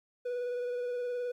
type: tone with vibrato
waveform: triangle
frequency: 490 Hz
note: B4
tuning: 14 cents flat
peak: -30 dBFS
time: 0.25-1.32 s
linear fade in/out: 10 ms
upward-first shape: sine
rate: 19 Hz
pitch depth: 21 cents each way
effects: 12-bit